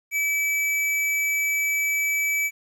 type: tone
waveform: square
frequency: 2300 Hz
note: D7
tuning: 37 cents flat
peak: -22 dBFS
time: 0.11-2.51 s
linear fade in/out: 50 ms
effects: 10-bit